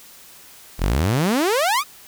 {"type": "exponential sweep", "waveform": "sawtooth", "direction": "up", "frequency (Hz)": [37.2, 1289], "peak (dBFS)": -13, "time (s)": [0.78, 1.84], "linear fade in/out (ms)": 50, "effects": ["white hiss -45 dBFS RMS until 2.07 s"]}